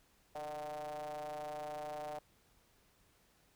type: ring-modulated tone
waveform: square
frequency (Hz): 76.6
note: D#2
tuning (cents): -27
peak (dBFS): -39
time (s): 0.35-2.19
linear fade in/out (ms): 5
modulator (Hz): 676
effects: pink hiss -70 dBFS RMS until 3.55 s